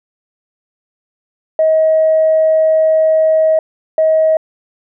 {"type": "tone pair in turn", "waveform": "sine", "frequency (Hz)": [634, 634], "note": ["D#5", "D#5"], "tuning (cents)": [32, 32], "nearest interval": "unison", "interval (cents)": 0, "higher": "neither", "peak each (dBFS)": -7, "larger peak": "neither", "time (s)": [[1.59, 3.59], [3.98, 4.37]], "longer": "first", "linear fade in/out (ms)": 2, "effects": ["tanh soft clip ceiling -3 dBFS"]}